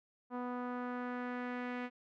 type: tone with low-pass filter sweep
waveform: sawtooth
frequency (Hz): 246.9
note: B3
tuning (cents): 0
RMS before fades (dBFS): -40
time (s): 0.3-1.9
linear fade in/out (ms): 50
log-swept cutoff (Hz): 1100 to 2200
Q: 2
effects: none